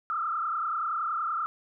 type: tone with frequency modulation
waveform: sine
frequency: 1289 Hz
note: E6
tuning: 39 cents flat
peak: -27 dBFS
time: 0.1-1.46 s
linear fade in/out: 0 ms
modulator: 30.5 Hz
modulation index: 2.7
effects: none